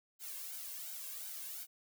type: noise with flanger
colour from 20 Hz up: blue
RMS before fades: -45 dBFS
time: 0.19-1.67 s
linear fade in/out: 50 ms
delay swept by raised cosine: 1.3 to 1.87 ms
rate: 2.8 Hz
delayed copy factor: +0.75
effects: none